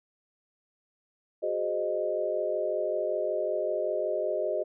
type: chord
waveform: sine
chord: Ab dominant seventh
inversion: third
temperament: equal with one note detuned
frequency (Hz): 370 / 415.3 / 523.3 / 616.5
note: Gb4 / Ab4 / C5 / Eb5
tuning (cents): 0 / 0 / 0 / -16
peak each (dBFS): -34 / -34 / -34 / -29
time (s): 1.42-4.64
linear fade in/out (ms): 20
effects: none